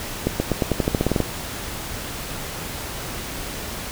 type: accelerating click train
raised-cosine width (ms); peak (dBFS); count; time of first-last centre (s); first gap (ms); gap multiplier
2; -5; 13; 0.27-1.203; 130; 0.9
effects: pink hiss -31 dBFS RMS until 3.91 s